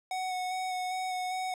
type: tone with vibrato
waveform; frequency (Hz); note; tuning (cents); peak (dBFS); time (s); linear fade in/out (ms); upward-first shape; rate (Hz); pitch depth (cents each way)
square; 740; F#5; 0; -32; 0.11-1.54; 2; square; 2.5; 13
effects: low-pass 10000 Hz 12 dB/octave